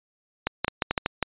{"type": "clicks", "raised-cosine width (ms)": 0.3, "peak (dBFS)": -7, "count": 8, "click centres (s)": [0.47, 0.646, 0.681, 0.822, 0.91, 0.978, 1.061, 1.227], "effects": ["resampled to 8000 Hz"]}